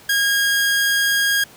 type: tone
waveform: sawtooth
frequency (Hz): 1631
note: G#6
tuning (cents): -32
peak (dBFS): -12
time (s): 0.09-1.44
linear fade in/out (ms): 5
effects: pink hiss -45 dBFS RMS until 1.56 s + high-pass 100 Hz 12 dB/octave